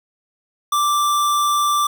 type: tone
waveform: square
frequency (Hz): 1174.7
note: D6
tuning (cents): 0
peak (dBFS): -16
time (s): 0.72-1.87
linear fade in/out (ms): 5
effects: 8-bit